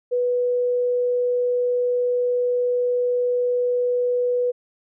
sine tone, 491.7 Hz, B4, 8 cents flat, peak -18 dBFS, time 0.11-4.52 s, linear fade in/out 20 ms, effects none

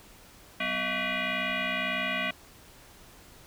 sine tone with frequency modulation, 251.9 Hz, B3, 34 cents sharp, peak -27 dBFS, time 0.6-2.31 s, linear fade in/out 5 ms, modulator 442 Hz, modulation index 6.3, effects pink hiss -53 dBFS RMS until 3.46 s

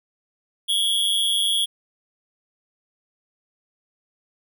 square tone with amplitude modulation, 3322 Hz, G#7, in tune, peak -16 dBFS, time 0.68-1.66 s, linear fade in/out 20 ms, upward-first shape sine, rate 197 Hz, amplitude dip 75%, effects none

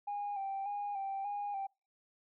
sine tone with vibrato, 800 Hz, G5, 35 cents sharp, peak -34 dBFS, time 0.07-1.67 s, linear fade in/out 10 ms, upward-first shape square, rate 1.7 Hz, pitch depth 38 cents each way, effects noise-tail reverb RT60 0.3 s tail -26 dB re dry + tanh soft clip ceiling -32 dBFS

